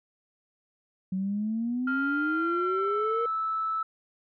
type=exponential sweep; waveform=sine; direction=up; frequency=185 to 473.1 Hz; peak=-26 dBFS; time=1.12-3.26 s; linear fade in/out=5 ms
type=tone with pitch glide; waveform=sine; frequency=1396.9 to 1310.9 Hz; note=F6 to E6; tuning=0 to -10 cents; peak=-26 dBFS; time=1.87-3.83 s; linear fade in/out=5 ms; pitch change=-110 cents; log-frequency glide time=2.26-3.13 s
effects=tanh soft clip ceiling -19 dBFS